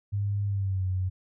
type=tone with pitch glide; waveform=sine; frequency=101.3 to 92.89 Hz; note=G#2 to F#2; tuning=-43 to +7 cents; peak=-25 dBFS; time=0.12-1.1 s; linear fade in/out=20 ms; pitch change=-150 cents; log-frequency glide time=0.46-0.86 s; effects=none